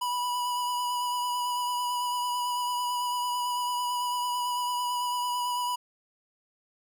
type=tone with vibrato; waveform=square; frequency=981 Hz; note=B5; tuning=12 cents flat; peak=-28 dBFS; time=0.01-5.76 s; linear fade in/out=10 ms; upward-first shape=sine; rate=9 Hz; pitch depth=17 cents each way; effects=none